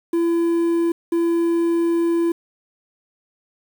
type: tone bursts at uneven times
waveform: triangle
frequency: 337.4 Hz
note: E4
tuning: 40 cents sharp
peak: -14 dBFS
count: 2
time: 0.13-0.92 / 1.12-2.32 s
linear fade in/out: 5 ms
effects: 7-bit